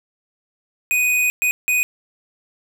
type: tone bursts at uneven times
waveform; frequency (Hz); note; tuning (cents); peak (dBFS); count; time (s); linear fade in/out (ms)
square; 2489; D#7; 0; -16; 3; 0.91-1.3 / 1.42-1.51 / 1.68-1.83; 0
effects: none